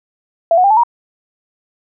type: tone with pitch steps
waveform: sine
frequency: 670 / 730.6 / 796.8 / 868.9 / 947.5 Hz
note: E5 / F#5 / G5 / A5 / A#5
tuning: +28 / -22 / +28 / -22 / +28 cents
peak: -7 dBFS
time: 0.51-0.835 s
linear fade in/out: 2 ms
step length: 65 ms
effects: none